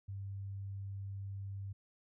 sine tone, 98.4 Hz, G2, 7 cents sharp, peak -40 dBFS, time 0.08-1.73 s, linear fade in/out 10 ms, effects none

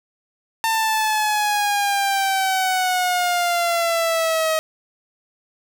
sawtooth exponential sweep, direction down, 900 to 632 Hz, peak -14 dBFS, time 0.64-4.59 s, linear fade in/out 0 ms, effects none

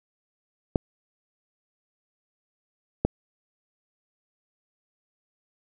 clicks, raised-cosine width 2 ms, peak -7 dBFS, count 2, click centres 0.758 / 3.05 s, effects none

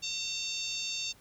harmonic tone, 907 Hz, A#5, 48 cents flat, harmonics 3 / 4 / 5 / 6 / 7 / 8, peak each -39 / -38 / -39 / -43 / -41 / -45 dBFS, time 0.02-1.13 s, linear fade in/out 20 ms, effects pink hiss -60 dBFS RMS until 1.2 s

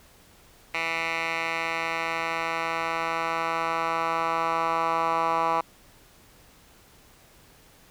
10% pulse tone with band-pass filter sweep, 164.81 Hz, E3, in tune, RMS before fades -27 dBFS, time 0.74-5.61 s, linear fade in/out 5 ms, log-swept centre 2100 to 1100 Hz, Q 2.6, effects pink hiss -55 dBFS RMS until 7.9 s

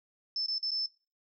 sine tone with dropouts, 5274 Hz, E8, in tune, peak -30 dBFS, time 0.36-0.86 s, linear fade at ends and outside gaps 2 ms, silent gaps 0.462-0.482 / 0.582-0.628 / 0.707-0.716 s, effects noise-tail reverb RT60 0.3 s tail -17 dB re dry

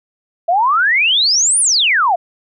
sine exponential two-way sweep, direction up then down, 653 to 9956 to 653 Hz, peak -10 dBFS, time 0.48-2.16 s, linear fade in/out 10 ms, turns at 1.6 s, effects none

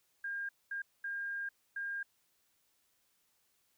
sine tone bursts at uneven times, 1610 Hz, G6, 46 cents sharp, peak -36 dBFS, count 4, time 0.24-0.49 / 0.71-0.82 / 1.04-1.49 / 1.76-2.03 s, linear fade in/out 5 ms, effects white hiss -75 dBFS RMS until 3.77 s

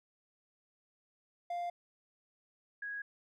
triangle / sine tone pair in turn, 698.5 / 1655.6 Hz, F5 / G#6, 0 / -6 cents, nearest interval octave + minor third, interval 1494 cents, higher second, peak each -33 / -38 dBFS, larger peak first, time 1.5-1.7 / 2.82-3.02 s, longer neither, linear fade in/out 5 ms, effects none

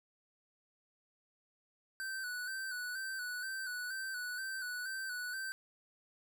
square tone with vibrato, 1515 Hz, F#6, 40 cents sharp, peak -39 dBFS, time 2-5.52 s, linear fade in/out 0 ms, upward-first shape square, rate 2.1 Hz, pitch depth 44 cents each way, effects none

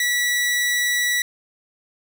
sawtooth tone, 1948 Hz, B6, 24 cents flat, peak -15 dBFS, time 0-1.22 s, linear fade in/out 2 ms, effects 9-bit

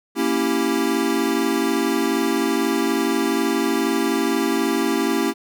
square chord, A# diminished seventh, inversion none, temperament equal, 233.1 / 277.2 / 329.6 / 392 Hz, A#3 / C#4 / E4 / G4, 0 / 0 / 0 / 0 cents, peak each -26 / -24 / -24 / -25 dBFS, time 0.15-5.34 s, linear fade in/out 50 ms, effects none

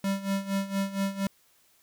square tone with tremolo, 196 Hz, G3, in tune, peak -25 dBFS, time 0.04-1.27 s, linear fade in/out 2 ms, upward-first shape sine, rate 4.3 Hz, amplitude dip 80%, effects white hiss -64 dBFS RMS until 1.82 s

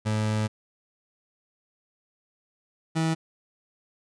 30% pulse tone pair in turn, 107.8 / 161.52 Hz, A2 / E3, -35 / -35 cents, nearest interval perfect fifth, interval 700 cents, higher second, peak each -21 / -20 dBFS, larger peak second, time 0.05-0.48 / 2.95-3.15 s, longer first, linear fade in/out 20 ms, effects resampled to 22050 Hz

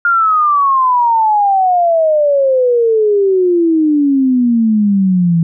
sine exponential sweep, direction down, 1416 to 163.5 Hz, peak -8 dBFS, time 0.05-5.43 s, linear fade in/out 2 ms, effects none

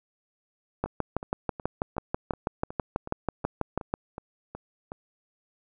two click trains, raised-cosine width 1 ms, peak -23 / -12 dBFS, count 12 / 20, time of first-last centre 0.86-4.919 / 0.84-3.94 s, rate 2.71 / 6.13 Hz, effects none

